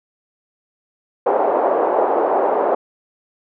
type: band-pass noise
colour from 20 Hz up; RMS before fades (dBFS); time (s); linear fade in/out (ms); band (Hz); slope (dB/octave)
white; -17; 1.26-2.75; 5; 380 to 810; 24
effects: none